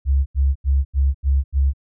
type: tone bursts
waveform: sine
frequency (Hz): 68.5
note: C#2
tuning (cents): -20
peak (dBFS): -13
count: 6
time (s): 0.05-1.735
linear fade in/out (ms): 50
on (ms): 210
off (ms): 85
effects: none